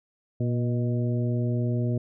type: harmonic tone with a mistuned harmonic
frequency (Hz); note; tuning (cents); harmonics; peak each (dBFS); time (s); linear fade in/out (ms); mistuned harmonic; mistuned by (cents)
120; B2; -49; 1 / 2 / 3 / 4 / 5; -24 / -30 / -34 / -39 / -38; 0.4-1.98; 5; 5; +47
effects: none